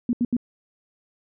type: tone bursts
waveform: sine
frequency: 240.8 Hz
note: B3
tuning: 44 cents flat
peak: -18 dBFS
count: 3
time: 0.09-0.367 s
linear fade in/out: 2 ms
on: 41 ms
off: 77 ms
effects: none